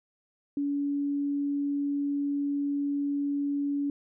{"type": "tone", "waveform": "sine", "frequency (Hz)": 284.5, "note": "C#4", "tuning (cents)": 45, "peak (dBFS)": -26, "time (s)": [0.57, 3.9], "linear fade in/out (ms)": 2, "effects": []}